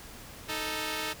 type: tone pair together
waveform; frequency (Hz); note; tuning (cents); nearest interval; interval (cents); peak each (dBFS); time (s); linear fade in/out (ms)
5% pulse; 311.5 / 440; D#4 / A4; +2 / 0; tritone; 598; -23; 0.48-1.14; 20
effects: pink hiss -47 dBFS RMS until 1.2 s